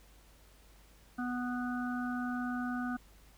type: harmonic tone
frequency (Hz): 246.9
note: B3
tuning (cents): 0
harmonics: 1 / 3 / 5 / 6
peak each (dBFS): -34 / -43 / -44 / -42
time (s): 1.18-2.97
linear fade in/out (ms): 10
effects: added 50 Hz sine -59 dBFS peak until 3.37 s + pink hiss -63 dBFS RMS until 3.37 s